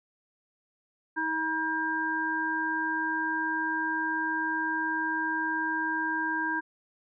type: harmonic tone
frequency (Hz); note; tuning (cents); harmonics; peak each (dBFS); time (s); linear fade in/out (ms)
319.3; D#4; +45; 1 / 3 / 5; -34 / -32 / -29; 1.16-6.61; 20
effects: none